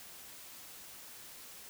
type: silence
effects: white hiss -51 dBFS RMS until 1.69 s